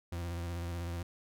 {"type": "tone with vibrato", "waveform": "40% pulse", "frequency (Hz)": 85.9, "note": "F2", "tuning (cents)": -28, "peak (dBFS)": -35, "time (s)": [0.12, 1.03], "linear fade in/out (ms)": 5, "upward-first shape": "square", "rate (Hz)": 16, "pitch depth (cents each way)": 32, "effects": []}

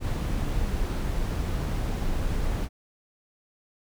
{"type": "noise", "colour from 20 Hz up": "brown", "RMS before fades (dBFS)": -27, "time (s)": [0, 2.69], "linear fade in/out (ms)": 50, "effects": []}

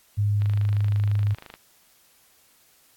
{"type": "tone", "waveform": "sine", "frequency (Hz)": 103, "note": "G#2", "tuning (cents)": -14, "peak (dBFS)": -19, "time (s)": [0.17, 1.35], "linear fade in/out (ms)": 20}
{"type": "click train", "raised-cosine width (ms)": 0.3, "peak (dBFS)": -25, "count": 30, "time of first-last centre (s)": [0.42, 1.54], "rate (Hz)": 25.9}
{"effects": ["white hiss -59 dBFS RMS until 2.96 s", "AAC 64 kbps"]}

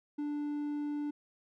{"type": "tone", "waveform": "triangle", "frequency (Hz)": 293.7, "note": "D4", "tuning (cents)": 0, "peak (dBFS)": -31, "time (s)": [0.18, 1.11], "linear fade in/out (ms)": 10, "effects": []}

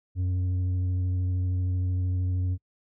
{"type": "tone with tanh clipping", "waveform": "sine", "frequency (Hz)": 91.3, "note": "F#2", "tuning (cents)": -23, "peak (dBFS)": -25, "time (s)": [0.15, 2.58], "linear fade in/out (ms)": 50, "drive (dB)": 5, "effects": ["noise-tail reverb RT60 0.1 s tail -24 dB re dry"]}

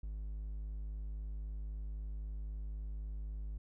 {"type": "tone", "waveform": "triangle", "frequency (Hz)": 51.9, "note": "G#1", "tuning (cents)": 0, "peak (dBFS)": -37, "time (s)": [0.03, 3.58], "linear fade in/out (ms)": 5, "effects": []}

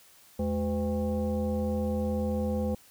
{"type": "tone with frequency modulation", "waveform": "sine", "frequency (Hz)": 212.6, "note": "G#3", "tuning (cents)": 41, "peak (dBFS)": -26, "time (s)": [0.39, 2.75], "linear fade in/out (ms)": 5, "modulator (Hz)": 294, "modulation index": 1.2, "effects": ["white hiss -57 dBFS RMS until 2.9 s"]}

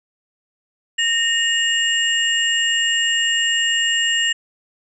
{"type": "tone cluster", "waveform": "sine", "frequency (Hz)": [1841, 2851, 7400], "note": ["A#6", "F7", "A#8"], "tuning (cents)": [-22, 35, -14], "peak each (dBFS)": [-20, -18, -26], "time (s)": [0.98, 4.33], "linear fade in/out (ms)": 10, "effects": []}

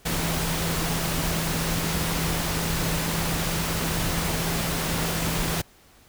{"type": "tone in noise", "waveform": "sine", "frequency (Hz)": 164.81, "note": "E3", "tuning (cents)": 0, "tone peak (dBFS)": -29, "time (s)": [0.05, 5.62], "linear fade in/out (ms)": 10, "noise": "pink", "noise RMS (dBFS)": -27, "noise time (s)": [0.05, 5.62], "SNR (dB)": -5, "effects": ["pink hiss -55 dBFS RMS until 6.08 s"]}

